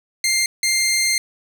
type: tone bursts at uneven times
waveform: 15% pulse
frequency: 2104 Hz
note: C7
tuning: 9 cents sharp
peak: -10 dBFS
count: 2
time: 0.24-0.46 / 0.63-1.18 s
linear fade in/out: 2 ms
effects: 7-bit